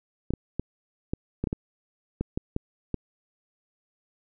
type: clicks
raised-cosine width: 3 ms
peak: -14 dBFS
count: 11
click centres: 0.306 / 0.337 / 0.596 / 1.135 / 1.44 / 1.472 / 1.529 / 2.21 / 2.375 / 2.564 / 2.943 s
effects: none